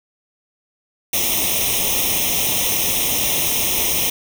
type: noise with comb filter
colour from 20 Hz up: white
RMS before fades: -19 dBFS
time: 1.13-4.1 s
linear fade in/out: 5 ms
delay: 0.33 ms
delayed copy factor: +1
effects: none